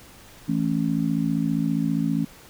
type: harmonic tone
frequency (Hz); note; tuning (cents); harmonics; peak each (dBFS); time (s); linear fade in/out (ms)
55; A1; 0; 3 / 4 / 5; -25 / -25 / -25; 0.48-2.25; 10
effects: pink hiss -48 dBFS RMS until 2.49 s